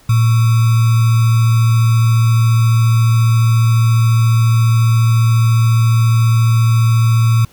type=tone with sample-and-hold; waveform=sine; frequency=114.3 Hz; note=A#2; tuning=34 cents flat; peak=-8 dBFS; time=0.09-7.45 s; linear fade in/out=5 ms; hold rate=1225 Hz; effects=pink hiss -48 dBFS RMS until 7.52 s